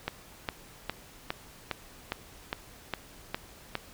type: click train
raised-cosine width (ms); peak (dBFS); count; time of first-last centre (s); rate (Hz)
0.3; -14; 10; 0.08-3.753; 2.45
effects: pink hiss -52 dBFS RMS until 3.93 s